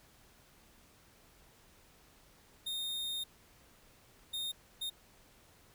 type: tone bursts at uneven times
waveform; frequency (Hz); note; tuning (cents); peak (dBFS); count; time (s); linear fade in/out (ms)
45% pulse; 3682; A#7; -22; -36; 3; 2.66-3.24 / 4.33-4.52 / 4.81-4.9; 10
effects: pink hiss -63 dBFS RMS until 5.74 s